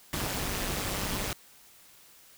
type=noise with amplitude modulation; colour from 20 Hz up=pink; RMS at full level=-29 dBFS; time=0.13-1.33 s; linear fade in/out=2 ms; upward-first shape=sine; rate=198 Hz; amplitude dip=75%; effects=white hiss -56 dBFS RMS until 2.37 s